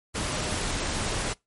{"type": "tone in noise", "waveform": "sine", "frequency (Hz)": 613, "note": "D#5", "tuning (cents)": -26, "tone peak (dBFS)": -39, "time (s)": [0.23, 0.59], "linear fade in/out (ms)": 20, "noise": "pink", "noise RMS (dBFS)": -29, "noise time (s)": [0.14, 1.34], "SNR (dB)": -13, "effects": ["noise-tail reverb RT60 0.2 s tail -24 dB re dry", "MP3 48 kbps"]}